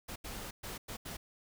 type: noise bursts at uneven times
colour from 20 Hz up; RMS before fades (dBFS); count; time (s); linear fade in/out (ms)
pink; -43; 5; 0.08-0.16 / 0.24-0.51 / 0.63-0.78 / 0.88-0.97 / 1.05-1.17; 10
effects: none